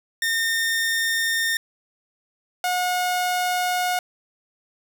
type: tone pair in turn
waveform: sawtooth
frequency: 1823 / 723.5 Hz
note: A#6 / F#5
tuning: -39 / -39 cents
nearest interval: octave + major third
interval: 1600 cents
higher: first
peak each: -17 / -17 dBFS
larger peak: neither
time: 0.22-1.57 / 2.64-3.99 s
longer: neither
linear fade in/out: 2 ms
effects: none